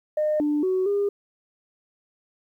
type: tone with pitch steps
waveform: sine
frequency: 609 / 296.3 / 373.4 / 404.4 Hz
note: D#5 / D4 / F#4 / G#4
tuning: -37 / +15 / +16 / -46 cents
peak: -19 dBFS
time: 0.17-1.09 s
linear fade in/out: 5 ms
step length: 230 ms
effects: tanh soft clip ceiling -16 dBFS + 10-bit